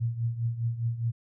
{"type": "tone with tremolo", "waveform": "sine", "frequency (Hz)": 116.54, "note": "A#2", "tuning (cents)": 0, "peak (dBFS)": -23, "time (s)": [0, 1.12], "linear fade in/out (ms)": 20, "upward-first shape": "triangle", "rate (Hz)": 4.9, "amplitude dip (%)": 80, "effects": []}